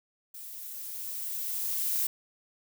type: noise with level ramp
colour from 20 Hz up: violet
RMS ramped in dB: -44 to -28 dBFS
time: 0.34-2.07 s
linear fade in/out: 5 ms
effects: none